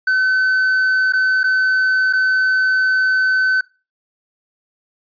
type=tone with dropouts; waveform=triangle; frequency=1521 Hz; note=F#6; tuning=47 cents sharp; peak=-11 dBFS; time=0.07-3.61 s; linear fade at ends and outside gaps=5 ms; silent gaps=1.124-1.134 / 1.433-1.44 / 2.128-2.133 s; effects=noise-tail reverb RT60 0.3 s tail -20 dB re dry + resampled to 11025 Hz